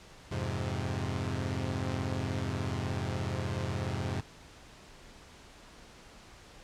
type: chord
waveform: sawtooth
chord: F minor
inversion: none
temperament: equal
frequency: 87.31 / 103.83 / 130.81 Hz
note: F2 / Ab2 / C3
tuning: 0 / 0 / 0 cents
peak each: -32 dBFS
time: 0.31-4.21 s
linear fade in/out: 10 ms
effects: pink hiss -53 dBFS RMS until 6.63 s + low-pass 7000 Hz 12 dB/octave